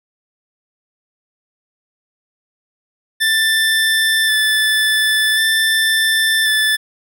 25% pulse tone with vibrato, 1760 Hz, A6, in tune, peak -9 dBFS, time 3.2-6.77 s, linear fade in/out 20 ms, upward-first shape square, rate 0.46 Hz, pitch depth 13 cents each way, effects none

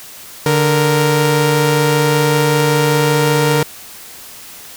sawtooth tone pair together, 146.83 / 465.7 Hz, D3 / A#4, 0 / -2 cents, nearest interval octave + minor sixth, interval 1998 cents, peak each -10 dBFS, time 0.46-3.63 s, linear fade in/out 2 ms, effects white hiss -35 dBFS RMS until 4.76 s

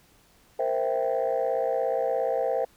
sine chord, C dominant seventh, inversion third, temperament equal, 466.2 / 523.3 / 659.3 / 784 Hz, Bb4 / C5 / E5 / G5, 0 / 0 / 0 / 0 cents, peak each -29 / -26 / -28 / -30 dBFS, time 0.59-2.65 s, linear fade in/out 5 ms, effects tanh soft clip ceiling -17 dBFS + pink hiss -60 dBFS RMS until 2.76 s

